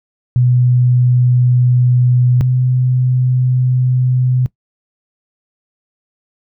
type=tone pair in turn; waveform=sine; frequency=124.2 / 126.81 Hz; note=B2 / B2; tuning=+10 / +46 cents; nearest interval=unison; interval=36 cents; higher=second; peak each=-8 / -10 dBFS; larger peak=first; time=0.36-2.41 / 2.41-4.46 s; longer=neither; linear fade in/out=0 ms; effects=noise-tail reverb RT60 0.1 s tail -20 dB re dry